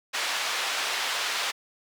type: band-pass noise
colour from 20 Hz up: white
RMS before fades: -29 dBFS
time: 0.13-1.52 s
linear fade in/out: 20 ms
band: 690 to 3900 Hz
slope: 12 dB/octave
effects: none